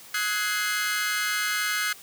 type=chord; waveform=sawtooth; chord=Ab dominant seventh; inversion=second; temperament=equal with one note detuned; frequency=1269.2 / 1480 / 1661.2 / 2093 Hz; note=Eb6 / Gb6 / Ab6 / C7; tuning=+34 / 0 / 0 / 0 cents; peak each=-29 / -26 / -27 / -26 dBFS; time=0.14-1.93 s; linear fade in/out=5 ms; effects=white hiss -47 dBFS RMS until 2.02 s + high-pass 100 Hz 12 dB/octave